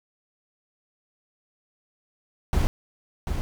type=noise with echo; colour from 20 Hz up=brown; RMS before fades=-21 dBFS; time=2.53-2.67 s; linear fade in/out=0 ms; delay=740 ms; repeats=1; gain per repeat=-6 dB; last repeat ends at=3.41 s; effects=none